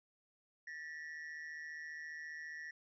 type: ring-modulated tone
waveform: triangle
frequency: 1851 Hz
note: A#6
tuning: 13 cents flat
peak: -40 dBFS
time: 0.67-2.71 s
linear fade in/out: 5 ms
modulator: 77.4 Hz
effects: resampled to 16000 Hz